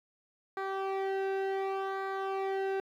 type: tone with flanger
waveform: sawtooth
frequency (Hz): 387.3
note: G4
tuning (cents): -21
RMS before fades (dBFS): -33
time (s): 0.57-2.8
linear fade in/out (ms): 2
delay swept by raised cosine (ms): 0.35 to 0.93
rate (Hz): 0.68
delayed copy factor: -0.8
effects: low-pass 2000 Hz 12 dB/octave + 11-bit